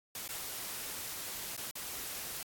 white noise with dropouts, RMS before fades -41 dBFS, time 0.15-2.43 s, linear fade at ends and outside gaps 2 ms, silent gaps 0.279-0.29 / 1.566-1.576 / 1.711-1.754 s, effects AAC 64 kbps

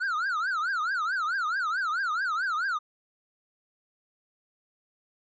triangle tone with vibrato, 1400 Hz, F6, 4 cents sharp, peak -24 dBFS, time 0-2.79 s, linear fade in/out 20 ms, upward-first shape triangle, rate 4.6 Hz, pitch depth 280 cents each way, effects resampled to 16000 Hz

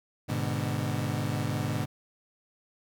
30% pulse chord, G# diminished, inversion none, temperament equal with one note detuned, 103.83 / 123.47 / 149.05 Hz, G#2 / B2 / D3, 0 / 0 / +26 cents, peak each -30 dBFS, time 0.28-1.86 s, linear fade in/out 20 ms, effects none

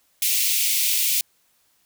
white high-pass noise, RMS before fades -21 dBFS, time 0.22-1.21 s, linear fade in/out 2 ms, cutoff 2200 Hz, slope 48 dB/octave, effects white hiss -64 dBFS RMS until 1.85 s

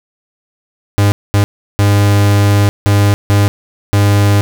45% pulse tone bursts at uneven times, 101.7 Hz, G#2, 36 cents flat, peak -7 dBFS, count 6, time 0.98-1.12 / 1.34-1.44 / 1.79-2.69 / 2.86-3.14 / 3.3-3.48 / 3.93-4.41 s, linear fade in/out 0 ms, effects 7-bit

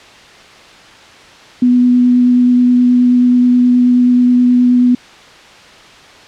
sine tone with vibrato, 246.9 Hz, B3, in tune, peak -6 dBFS, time 1.62-4.95 s, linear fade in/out 5 ms, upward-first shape sine, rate 9.4 Hz, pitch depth 9 cents each way, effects white hiss -38 dBFS RMS until 6.27 s + low-pass 4000 Hz 12 dB/octave

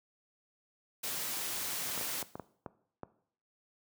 white noise, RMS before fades -37 dBFS, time 1.03-2.23 s, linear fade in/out 10 ms
clicks, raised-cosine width 1 ms, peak -26 dBFS, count 7, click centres 1.977 / 2.012 / 2.227 / 2.355 / 2.397 / 2.662 / 3.033 s
effects noise-tail reverb RT60 0.6 s tail -17 dB re dry + high-pass 100 Hz 12 dB/octave

